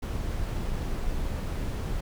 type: noise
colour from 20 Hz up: brown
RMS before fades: -30 dBFS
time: 0.02-2.01 s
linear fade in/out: 10 ms
effects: none